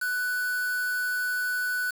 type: tone with quantisation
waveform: triangle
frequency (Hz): 1488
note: F#6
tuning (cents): +9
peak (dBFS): -24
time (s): 0.01-1.91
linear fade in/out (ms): 10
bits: 6
effects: none